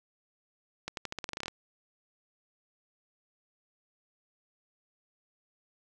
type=accelerating click train; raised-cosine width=0.2 ms; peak=-18 dBFS; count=13; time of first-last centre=0.88-1.481 s; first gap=92 ms; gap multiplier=0.88; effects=none